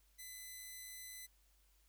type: tone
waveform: 5% pulse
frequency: 2012 Hz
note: B6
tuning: 32 cents sharp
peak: -39 dBFS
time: 0.18-1.27 s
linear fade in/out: 20 ms
effects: added 50 Hz sine -70 dBFS peak until 1.88 s + white hiss -75 dBFS RMS until 1.88 s